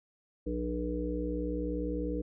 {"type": "harmonic tone", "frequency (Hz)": 60.2, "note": "B1", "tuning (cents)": -44, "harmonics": [1, 3, 5, 7, 8], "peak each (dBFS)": [-36, -40, -35, -42, -37], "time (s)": [0.46, 2.22], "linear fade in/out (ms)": 10, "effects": []}